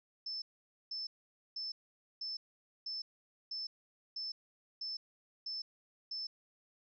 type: tone bursts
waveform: sine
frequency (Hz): 5274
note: E8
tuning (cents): 0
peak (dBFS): -38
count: 10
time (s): 0.26-6.27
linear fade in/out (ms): 5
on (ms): 160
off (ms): 490
effects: none